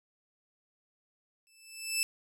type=tone with exponential growth; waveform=15% pulse; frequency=2637 Hz; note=E7; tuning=in tune; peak=-18 dBFS; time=1.47-2.03 s; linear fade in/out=0 ms; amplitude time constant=120 ms; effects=none